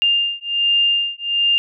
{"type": "beating tone pair", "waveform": "sine", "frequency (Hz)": [2803, 2804.3], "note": ["F7", "F7"], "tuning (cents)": [6, 6], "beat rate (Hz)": 1.3, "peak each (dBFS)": -18, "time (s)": [0.02, 1.58], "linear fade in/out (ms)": 0, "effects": []}